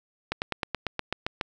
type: slowing click train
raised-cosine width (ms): 0.3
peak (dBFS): -11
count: 10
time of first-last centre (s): 0.32-1.412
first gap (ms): 99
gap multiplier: 1.05
effects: none